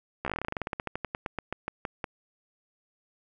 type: slowing click train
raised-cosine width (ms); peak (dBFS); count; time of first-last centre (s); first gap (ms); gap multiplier
0.5; -16; 27; 0.25-2.042; 14; 1.11
effects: none